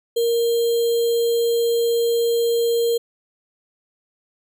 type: tone with sample-and-hold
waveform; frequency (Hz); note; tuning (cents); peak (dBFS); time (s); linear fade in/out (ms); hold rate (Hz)
sine; 466.2; A#4; 0; -16; 0.16-2.98; 10; 3675
effects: none